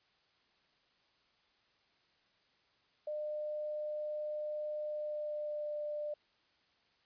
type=tone with pitch glide; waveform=sine; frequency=603 to 596.1 Hz; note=D5 to D5; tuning=+46 to +26 cents; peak=-36 dBFS; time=3.07-6.14 s; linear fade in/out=5 ms; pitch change=-20 cents; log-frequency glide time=4.83-5.79 s; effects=white hiss -72 dBFS RMS until 7.05 s + resampled to 11025 Hz